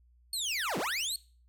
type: linear two-way sweep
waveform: 25% pulse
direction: down then up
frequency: 4435 to 138.59 to 4435 Hz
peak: -27 dBFS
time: 0.33-1.16 s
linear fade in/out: 2 ms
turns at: 0.78 s
effects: noise-tail reverb RT60 0.4 s tail -21 dB re dry + added 60 Hz sine -60 dBFS peak until 1.48 s